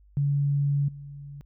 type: tone with level steps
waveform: sine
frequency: 142.1 Hz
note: C#3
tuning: 43 cents sharp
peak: -21 / -38 dBFS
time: 0.17-1.41 s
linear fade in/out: 0 ms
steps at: 0.88 s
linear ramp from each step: 5 ms
effects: added 50 Hz sine -53 dBFS peak until 1.45 s